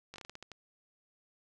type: slowing click train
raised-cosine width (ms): 0.2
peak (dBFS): -29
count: 9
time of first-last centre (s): 0.14-0.517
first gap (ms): 19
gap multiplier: 1.25
effects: none